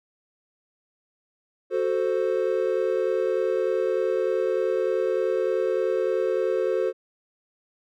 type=chord; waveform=triangle; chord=F# diminished; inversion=none; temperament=equal; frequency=370 / 440 / 523.3 Hz; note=F#4 / A4 / C5; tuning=0 / 0 / 0 cents; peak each=-24 dBFS; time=1.7-6.93 s; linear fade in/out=50 ms; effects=none